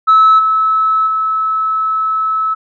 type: tone with level steps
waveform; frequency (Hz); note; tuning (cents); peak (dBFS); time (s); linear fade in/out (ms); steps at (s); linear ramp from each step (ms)
sine; 1300; E6; -24; -3 / -9 / -12; 0.07-2.55; 20; 0.38 / 1.06; 20
effects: tanh soft clip ceiling -2 dBFS